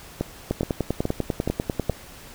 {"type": "two click trains", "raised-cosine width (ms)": 2, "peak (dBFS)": [-9, -10], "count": [15, 5], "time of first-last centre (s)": [[0.51, 1.896], [0.21, 1.898]], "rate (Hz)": [10.1, 2.37], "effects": ["pink hiss -44 dBFS RMS until 2.34 s"]}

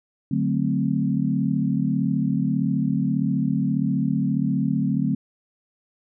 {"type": "chord", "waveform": "sine", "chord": "D dominant seventh", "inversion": "none", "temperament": "equal", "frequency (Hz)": [146.83, 185, 220, 261.6], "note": ["D3", "F#3", "A3", "C4"], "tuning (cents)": [0, 0, 0, 0], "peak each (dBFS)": -25, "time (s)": [0.31, 5.15], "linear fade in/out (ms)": 5, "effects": []}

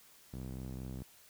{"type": "tone with band-pass filter", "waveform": "sawtooth", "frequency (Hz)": 64.6, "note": "C2", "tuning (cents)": -21, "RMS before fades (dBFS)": -43, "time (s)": [0.33, 1.03], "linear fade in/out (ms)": 5, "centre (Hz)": 180, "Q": 0.93, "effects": ["white hiss -61 dBFS RMS until 1.29 s"]}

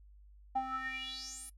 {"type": "tone with band-pass filter sweep", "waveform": "square", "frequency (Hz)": 261.6, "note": "C4", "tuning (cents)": 0, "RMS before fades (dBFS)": -40, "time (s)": [0.55, 1.5], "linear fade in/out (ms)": 10, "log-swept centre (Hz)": [750, 11000], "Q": 7.5, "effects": ["noise-tail reverb RT60 0.1 s tail -21 dB re dry", "added 50 Hz sine -55 dBFS peak until 1.57 s"]}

